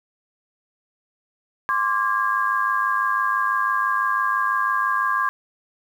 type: tone cluster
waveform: sine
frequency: 1051 / 1157 / 1627 Hz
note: C6 / D6 / G#6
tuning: +7 / -26 / -36 cents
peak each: -23 dBFS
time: 1.69-5.29 s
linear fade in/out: 0 ms
effects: 8-bit